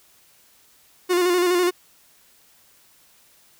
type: tone with vibrato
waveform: 45% pulse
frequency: 356.7 Hz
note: F4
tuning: 37 cents sharp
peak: -17 dBFS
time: 1.09-1.71 s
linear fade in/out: 20 ms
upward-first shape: square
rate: 12 Hz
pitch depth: 36 cents each way
effects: white hiss -56 dBFS RMS until 3.59 s